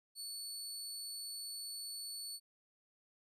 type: tone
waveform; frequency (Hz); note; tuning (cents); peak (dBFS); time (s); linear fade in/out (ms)
25% pulse; 4445; C#8; +4; -38; 0.15-2.4; 50
effects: none